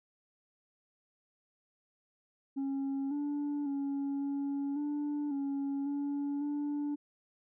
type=tone with pitch steps; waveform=sine; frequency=273.5 / 290.1 / 279 / 280.5 / 292.9 / 278.2 / 284.8 / 291.3 Hz; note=C#4 / D4 / C#4 / C#4 / D4 / C#4 / C#4 / D4; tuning=-23 / -21 / +11 / +21 / -5 / +6 / +47 / -14 cents; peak=-29 dBFS; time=2.56-6.96 s; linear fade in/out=20 ms; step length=550 ms; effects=tanh soft clip ceiling -31 dBFS